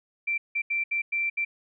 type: tone bursts at uneven times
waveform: sine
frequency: 2349 Hz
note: D7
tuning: in tune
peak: -24 dBFS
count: 6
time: 0.27-0.38 / 0.55-0.62 / 0.7-0.84 / 0.91-1.02 / 1.12-1.3 / 1.37-1.45 s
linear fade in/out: 10 ms
effects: none